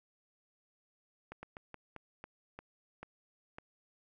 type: slowing click train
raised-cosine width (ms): 0.5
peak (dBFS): -30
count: 9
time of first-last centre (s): 1.32-3.585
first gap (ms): 110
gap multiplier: 1.26
effects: none